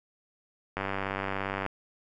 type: click train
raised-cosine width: 0.5 ms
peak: -16 dBFS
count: 88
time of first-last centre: 0.77-1.663 s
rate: 97.4 Hz
effects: none